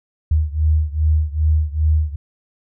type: beating tone pair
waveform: sine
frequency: 76.5 / 79 Hz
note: D#2 / D#2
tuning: -29 / +27 cents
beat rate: 2.5 Hz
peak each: -16 / -18 dBFS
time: 0.31-2.16 s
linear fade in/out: 5 ms
effects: none